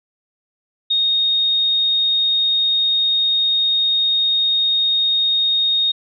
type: tone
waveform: sine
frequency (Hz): 3715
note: A#7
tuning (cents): -7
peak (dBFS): -14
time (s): 0.9-5.92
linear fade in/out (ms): 10
effects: none